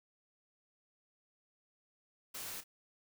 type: noise with echo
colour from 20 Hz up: white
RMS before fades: -44 dBFS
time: 2.34-2.61 s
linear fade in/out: 10 ms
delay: 30 ms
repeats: 1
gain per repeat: -12 dB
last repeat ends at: 2.64 s
effects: none